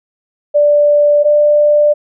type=tone pair in turn; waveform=sine; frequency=587 / 592.5 Hz; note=D5 / D5; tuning=-1 / +15 cents; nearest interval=unison; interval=16 cents; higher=second; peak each=-6 dBFS; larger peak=neither; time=0.54-1.24 / 1.24-1.94 s; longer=neither; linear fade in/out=20 ms; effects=none